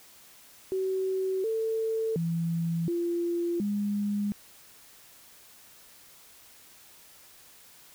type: tone with pitch steps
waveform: sine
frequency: 378.9 / 445.7 / 167 / 343.9 / 204.7 Hz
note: F#4 / A4 / E3 / F4 / G#3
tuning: +41 / +22 / +23 / -27 / -25 cents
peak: -26 dBFS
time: 0.72-4.32 s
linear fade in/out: 0 ms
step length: 720 ms
effects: white hiss -54 dBFS RMS until 7.94 s